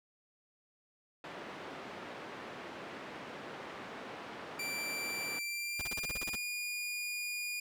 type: band-pass noise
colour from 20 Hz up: pink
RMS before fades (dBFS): -46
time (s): 1.24-5.39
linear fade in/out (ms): 2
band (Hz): 260 to 2400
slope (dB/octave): 12
type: tone with pitch glide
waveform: sawtooth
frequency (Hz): 2349 to 2435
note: D7 to D#7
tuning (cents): 0 to -38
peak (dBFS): -33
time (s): 4.59-7.6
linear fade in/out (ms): 5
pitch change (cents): +62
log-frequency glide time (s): 5.4-6.31
type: noise bursts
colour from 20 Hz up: pink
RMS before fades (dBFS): -41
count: 10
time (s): 5.79-6.356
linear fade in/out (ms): 5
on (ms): 26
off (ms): 34
effects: none